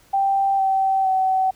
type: tone with pitch steps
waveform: sine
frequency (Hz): 784 / 771 / 758.2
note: G5 / G5 / F#5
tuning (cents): 0 / -29 / +42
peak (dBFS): -16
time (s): 0.13-1.51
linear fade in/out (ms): 10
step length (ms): 460
effects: pink hiss -54 dBFS RMS until 1.55 s